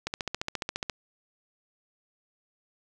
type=click train; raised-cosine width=0.2 ms; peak=-13 dBFS; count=13; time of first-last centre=0.07-0.898 s; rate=14.5 Hz; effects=none